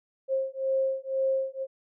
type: beating tone pair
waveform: sine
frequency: 532 / 534 Hz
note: C5 / C5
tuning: +29 / +35 cents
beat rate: 2 Hz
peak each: -28 dBFS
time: 0.28-1.67 s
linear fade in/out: 50 ms
effects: none